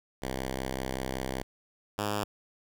5% pulse tone pair in turn, 65.3 / 103.47 Hz, C2 / G#2, -3 / -6 cents, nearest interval minor sixth, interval 797 cents, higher second, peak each -21 / -18 dBFS, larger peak second, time 0.22-1.43 / 1.98-2.24 s, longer first, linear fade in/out 5 ms, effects none

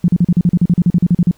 sine tone bursts, 174.61 Hz, F3, in tune, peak -7 dBFS, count 16, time 0.04-1.312 s, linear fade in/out 2 ms, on 42 ms, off 40 ms, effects pink hiss -52 dBFS RMS until 1.37 s

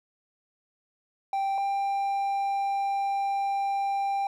triangle tone pair in turn, 784 / 792.2 Hz, G5 / G5, 0 / +18 cents, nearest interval unison, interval 18 cents, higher second, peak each -23 dBFS, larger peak neither, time 1.33-1.58 / 1.58-4.27 s, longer second, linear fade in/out 2 ms, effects none

